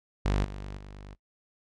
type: tone with level steps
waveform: sawtooth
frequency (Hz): 49.51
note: G1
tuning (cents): +18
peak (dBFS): -20 / -33 / -39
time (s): 0.25-1.15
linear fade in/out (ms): 10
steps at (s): 0.44 / 0.77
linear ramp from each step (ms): 5
effects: noise-tail reverb RT60 0.1 s tail -20 dB re dry + low-pass 6000 Hz 12 dB/octave